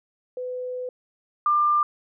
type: tone pair in turn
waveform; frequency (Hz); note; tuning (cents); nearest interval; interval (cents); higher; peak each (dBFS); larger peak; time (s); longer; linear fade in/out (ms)
sine; 502 / 1194; B4 / D6; +28 / +28; octave + minor third; 1500; second; -28 / -17; second; 0.37-0.89 / 1.46-1.83; first; 2
effects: none